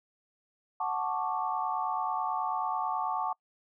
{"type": "chord", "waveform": "sine", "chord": "D major seventh", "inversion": "first", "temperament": "equal with one note detuned", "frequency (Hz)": [740, 880, 1105.5, 1174.7], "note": ["F#5", "A5", "C#6", "D6"], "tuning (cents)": [0, 0, -5, 0], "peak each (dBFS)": [-34, -33, -35, -36], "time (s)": [0.8, 3.33], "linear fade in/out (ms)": 5, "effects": ["noise-tail reverb RT60 0.1 s tail -26 dB re dry"]}